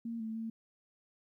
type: tone with pitch steps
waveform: sine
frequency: 230.8 / 221.6 / 225 Hz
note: A#3 / A3 / A3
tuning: -17 / +13 / +39 cents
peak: -36 dBFS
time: 0.05-0.5 s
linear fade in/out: 5 ms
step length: 150 ms
effects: 13-bit